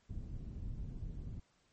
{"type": "low-pass noise", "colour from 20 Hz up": "pink", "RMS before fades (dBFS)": -43, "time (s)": [0.09, 1.4], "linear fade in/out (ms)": 10, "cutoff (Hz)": 140, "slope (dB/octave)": 12, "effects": ["pink hiss -73 dBFS RMS until 1.72 s", "MP3 32 kbps"]}